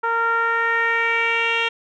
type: tone with low-pass filter sweep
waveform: 10% pulse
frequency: 460.8 Hz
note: A#4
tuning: 20 cents flat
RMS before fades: -20 dBFS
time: 0.03-1.69 s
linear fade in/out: 10 ms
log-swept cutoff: 1200 to 3100 Hz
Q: 3.6
effects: none